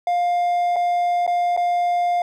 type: tone with dropouts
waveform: triangle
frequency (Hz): 704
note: F5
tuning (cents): +14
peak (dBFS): -15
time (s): 0.07-2.22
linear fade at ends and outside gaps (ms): 2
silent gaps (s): 0.76-0.764 / 1.266-1.276 / 1.566-1.574
effects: none